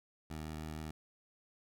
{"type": "tone with vibrato", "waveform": "15% pulse", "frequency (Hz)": 77.78, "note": "D#2", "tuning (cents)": 0, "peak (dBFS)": -35, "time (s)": [0.3, 0.91], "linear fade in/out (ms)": 5, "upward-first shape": "triangle", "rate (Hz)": 6.4, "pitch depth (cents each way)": 18, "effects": []}